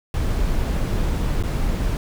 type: noise with dropouts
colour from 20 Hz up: brown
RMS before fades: -21 dBFS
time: 0.14-1.97 s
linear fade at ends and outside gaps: 1 ms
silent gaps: 1.426-1.436 s
effects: none